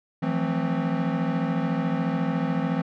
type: chord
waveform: square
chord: F major seventh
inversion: third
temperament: equal with one note detuned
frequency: 164.81 / 178.8 / 220 / 261.6 Hz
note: E3 / F3 / A3 / C4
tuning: 0 / +41 / 0 / 0 cents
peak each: -28 / -30 / -32 / -29 dBFS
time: 0.22-2.82 s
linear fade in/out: 10 ms
effects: low-pass 2000 Hz 12 dB/octave